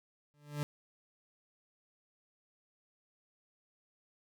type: tone with exponential growth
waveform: 40% pulse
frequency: 146.83 Hz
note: D3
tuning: in tune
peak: -30 dBFS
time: 0.34-0.63 s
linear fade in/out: 0 ms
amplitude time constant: 61 ms
effects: none